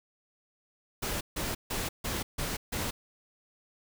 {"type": "noise bursts", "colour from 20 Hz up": "pink", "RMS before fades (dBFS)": -33, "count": 6, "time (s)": [1.02, 2.91], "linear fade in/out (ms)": 10, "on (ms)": 190, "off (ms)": 150, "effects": []}